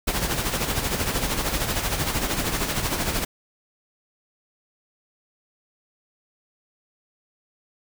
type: noise with tremolo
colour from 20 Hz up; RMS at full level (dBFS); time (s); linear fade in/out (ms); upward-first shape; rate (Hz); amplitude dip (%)
pink; -23; 0.07-3.25; 10; sine; 13; 55
effects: none